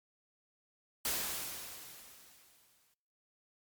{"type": "noise with exponential decay", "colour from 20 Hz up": "white", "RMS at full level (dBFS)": -33, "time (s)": [1.05, 2.94], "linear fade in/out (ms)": 2, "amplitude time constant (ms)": 410, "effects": ["noise-tail reverb RT60 1.0 s tail -26 dB re dry", "MP3 96 kbps"]}